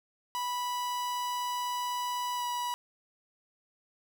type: tone with pitch glide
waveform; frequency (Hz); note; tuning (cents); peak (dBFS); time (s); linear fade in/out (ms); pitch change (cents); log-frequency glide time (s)
45% pulse; 984 to 974.9; B5 to B5; -7 to -23; -31; 0.35-2.74; 0; -16; 2.36-2.44
effects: none